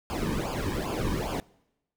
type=noise with flanger; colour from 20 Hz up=brown; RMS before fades=-30 dBFS; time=0.1-1.4 s; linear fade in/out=0 ms; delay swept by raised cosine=0.5 to 1.5 ms; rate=2.5 Hz; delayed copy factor=-0.85; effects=noise-tail reverb RT60 0.9 s tail -24 dB re dry